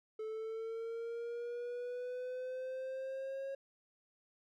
triangle linear sweep, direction up, 434.5 to 546 Hz, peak -37 dBFS, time 0.19-3.55 s, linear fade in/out 5 ms, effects none

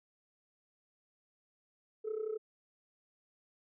sine tone with amplitude modulation, 433.8 Hz, A4, 25 cents flat, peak -30 dBFS, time 2.04-2.38 s, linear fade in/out 20 ms, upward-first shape sine, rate 31.5 Hz, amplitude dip 80%, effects tanh soft clip ceiling -30 dBFS

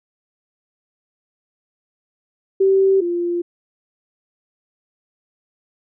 sine tone pair in turn, 386.4 / 347.2 Hz, G4 / F4, -25 / -10 cents, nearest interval major second, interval 185 cents, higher first, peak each -11 / -18 dBFS, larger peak first, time 2.6-3.01 / 3.01-3.42 s, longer neither, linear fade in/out 10 ms, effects none

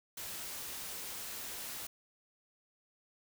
white noise, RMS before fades -43 dBFS, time 0.17-1.87 s, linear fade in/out 5 ms, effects none

